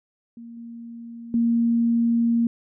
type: tone with level steps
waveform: sine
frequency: 233.1 Hz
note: A#3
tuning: in tune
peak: -37 / -35 / -17 dBFS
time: 0.37-2.47 s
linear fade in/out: 2 ms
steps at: 0.57 / 1.34 s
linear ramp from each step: 2 ms
effects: none